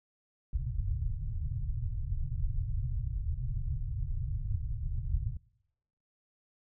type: low-pass noise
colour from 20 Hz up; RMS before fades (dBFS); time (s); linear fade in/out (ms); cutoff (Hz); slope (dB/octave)
pink; -33; 0.53-5.37; 5; 140; 96
effects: noise-tail reverb RT60 0.9 s tail -25 dB re dry